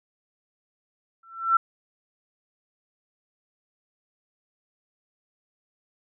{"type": "tone with exponential growth", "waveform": "sine", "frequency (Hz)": 1345, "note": "E6", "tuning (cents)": 34, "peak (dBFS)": -13, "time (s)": [1.23, 1.57], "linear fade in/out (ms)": 5, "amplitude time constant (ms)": 72, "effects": []}